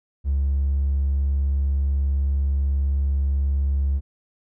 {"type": "tone", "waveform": "triangle", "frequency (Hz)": 69.3, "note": "C#2", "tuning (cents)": 0, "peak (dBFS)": -15, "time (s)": [0.24, 4.01], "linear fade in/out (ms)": 50, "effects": ["tanh soft clip ceiling -15 dBFS"]}